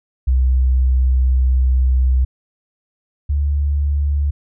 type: tone pair in turn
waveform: sine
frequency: 64 / 71.97 Hz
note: C2 / D2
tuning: -38 / -34 cents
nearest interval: major second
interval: 204 cents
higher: second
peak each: -11 / -14 dBFS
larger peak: first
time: 0.27-2.25 / 3.29-4.31 s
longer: first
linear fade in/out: 10 ms
effects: none